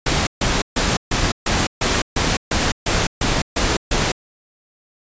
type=noise bursts; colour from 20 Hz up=pink; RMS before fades=-18 dBFS; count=12; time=0.06-4.12 s; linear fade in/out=5 ms; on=210 ms; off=140 ms; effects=resampled to 16000 Hz